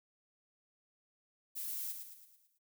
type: noise with echo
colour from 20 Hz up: violet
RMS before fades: -41 dBFS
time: 1.55-1.93 s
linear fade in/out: 20 ms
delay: 110 ms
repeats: 6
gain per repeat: -6 dB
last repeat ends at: 2.59 s
effects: none